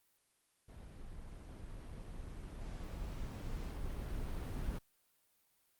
brown noise with level ramp, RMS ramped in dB -51 to -38 dBFS, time 0.68-4.79 s, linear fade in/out 10 ms, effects white hiss -75 dBFS RMS until 5.79 s + Opus 32 kbps

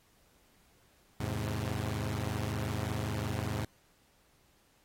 sawtooth chord, E augmented, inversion none, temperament equal with one note detuned, 82.41 / 105.7 / 130.81 Hz, E2 / G#2 / B#2, 0 / +31 / 0 cents, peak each -35 / -31 / -34 dBFS, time 1.2-3.65 s, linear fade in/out 5 ms, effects pink hiss -67 dBFS RMS until 4.84 s + AAC 48 kbps

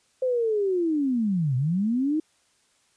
sine linear two-way sweep, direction down then up, 523 to 121.5 to 321.1 Hz, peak -21 dBFS, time 0.22-2.2 s, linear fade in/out 5 ms, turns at 1.56 s, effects white hiss -65 dBFS RMS until 2.96 s + resampled to 22050 Hz

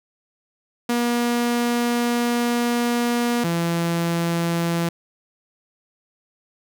sawtooth tone pair in turn, 239.1 / 169.07 Hz, A#3 / E3, +44 / +44 cents, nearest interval tritone, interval 600 cents, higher first, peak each -15 / -16 dBFS, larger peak first, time 0.89-3.44 / 3.44-4.89 s, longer first, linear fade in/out 5 ms, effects none

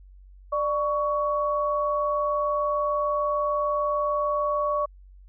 sine tone pair together, 593.3 / 1120 Hz, D5 / C#6, +18 / +18 cents, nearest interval major seventh, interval 1100 cents, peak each -25 dBFS, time 0.52-4.86 s, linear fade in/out 10 ms, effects added 47 Hz sine -46 dBFS peak until 5.28 s

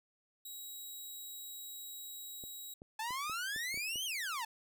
10% pulse tone, 3847 Hz, B7, 46 cents flat, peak -37 dBFS, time 0.45-2.74 s, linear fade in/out 5 ms
clicks, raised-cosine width 2 ms, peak -38 dBFS, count 8, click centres 2.438 / 2.819 / 3.107 / 3.297 / 3.562 / 3.743 / 3.775 / 3.958 s
sawtooth exponential two-way sweep, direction up then down, 858 to 3233 to 858 Hz, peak -33 dBFS, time 2.99-4.45 s, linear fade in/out 5 ms, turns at 4.05 s
effects none

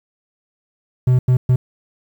triangle tone bursts at uneven times, 126.5 Hz, B2, 42 cents sharp, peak -8 dBFS, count 3, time 1.07-1.19 / 1.28-1.37 / 1.49-1.56 s, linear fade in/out 5 ms, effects 8-bit

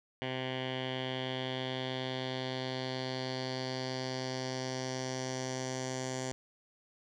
10% pulse tone with low-pass filter sweep, 129.5 Hz, C3, 17 cents flat, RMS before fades -37 dBFS, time 0.22-6.32 s, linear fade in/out 0 ms, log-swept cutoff 2800 to 6800 Hz, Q 3.9, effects none

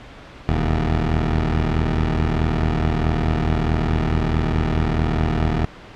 15% pulse tone pair together, 41.53 / 78.4 Hz, E1 / D#2, +14 / +14 cents, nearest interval major seventh, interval 1100 cents, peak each -14 dBFS, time 0.49-5.65 s, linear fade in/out 0 ms, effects pink hiss -40 dBFS RMS until 5.95 s + low-pass 3000 Hz 12 dB/octave

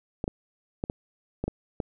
clicks, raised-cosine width 2 ms, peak -15 dBFS, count 7, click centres 0.241 / 0.279 / 0.839 / 0.899 / 1.44 / 1.48 / 1.802 s, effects none

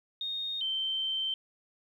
sine tone pair in turn, 3700 / 3111 Hz, A#7 / G7, -14 / -14 cents, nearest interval minor third, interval 300 cents, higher first, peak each -32 / -29 dBFS, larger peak second, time 0.21-0.61 / 0.61-1.34 s, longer second, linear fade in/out 2 ms, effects 11-bit

